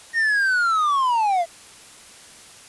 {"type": "linear sweep", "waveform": "triangle", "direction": "down", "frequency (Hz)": [1864.7, 656], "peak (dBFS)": -15, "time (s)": [0.13, 1.46], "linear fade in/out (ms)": 50, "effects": ["white hiss -45 dBFS RMS until 2.68 s", "resampled to 24000 Hz"]}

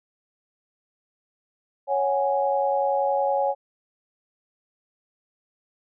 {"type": "chord", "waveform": "sine", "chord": "C# suspended fourth", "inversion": "none", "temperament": "equal", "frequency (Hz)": [554.4, 740, 830.6], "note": ["C#5", "F#5", "G#5"], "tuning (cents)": [0, 0, 0], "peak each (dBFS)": [-23, -28, -24], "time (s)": [1.87, 3.55], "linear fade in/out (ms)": 50, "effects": []}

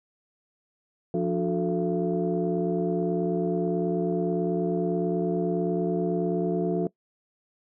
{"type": "tone cluster", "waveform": "sine", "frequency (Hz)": [174.6, 293.2, 362.5, 440.9, 678], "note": ["F3", "D4", "F#4", "A4", "E5"], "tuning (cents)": [0, -3, -35, 4, 49], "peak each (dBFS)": [-27, -31, -27, -29, -34], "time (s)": [1.14, 6.87], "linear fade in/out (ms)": 2, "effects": ["noise-tail reverb RT60 0.1 s tail -21 dB re dry", "tanh soft clip ceiling -14 dBFS"]}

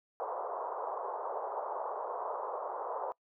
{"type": "band-pass noise", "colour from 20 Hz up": "white", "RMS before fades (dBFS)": -38, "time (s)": [0.2, 3.12], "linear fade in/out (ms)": 0, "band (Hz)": [430, 1100], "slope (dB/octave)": 48, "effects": ["noise-tail reverb RT60 0.1 s tail -24 dB re dry"]}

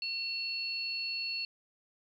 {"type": "tone pair together", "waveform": "sine", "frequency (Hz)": [2722, 4385], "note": ["F7", "C#8"], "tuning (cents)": [-45, -20], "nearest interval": "minor sixth", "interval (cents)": 825, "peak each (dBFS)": [-37, -35], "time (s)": [0.02, 1.45], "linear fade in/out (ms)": 2, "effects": ["11-bit"]}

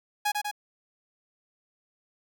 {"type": "tone with echo", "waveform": "sawtooth", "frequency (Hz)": 830.6, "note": "G#5", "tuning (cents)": 0, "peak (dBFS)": -20, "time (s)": [0.25, 0.32], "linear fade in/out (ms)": 10, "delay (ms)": 97, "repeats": 2, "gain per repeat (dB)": -3, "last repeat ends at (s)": 0.514, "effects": []}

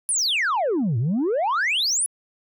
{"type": "exponential two-way sweep", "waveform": "sine", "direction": "down then up", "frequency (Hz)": [10548, 107.8, 10548], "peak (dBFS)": -17, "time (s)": [0.09, 2.06], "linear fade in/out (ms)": 0, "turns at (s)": 0.98, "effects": ["tanh soft clip ceiling -18 dBFS"]}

